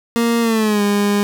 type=tone with pitch glide; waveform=30% pulse; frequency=233.1 to 204.1 Hz; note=A#3 to G#3; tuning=0 to -30 cents; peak=-11 dBFS; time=0.16-1.23 s; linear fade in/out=0 ms; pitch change=-230 cents; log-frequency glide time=0.41-0.82 s; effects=none